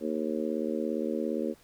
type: harmonic tone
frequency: 77.4 Hz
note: D#2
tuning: 9 cents flat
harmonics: 3 / 4 / 5 / 6 / 7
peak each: -33 / -34 / -35 / -36 / -36 dBFS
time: 0-1.55 s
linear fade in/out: 50 ms
effects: pink hiss -60 dBFS RMS until 1.63 s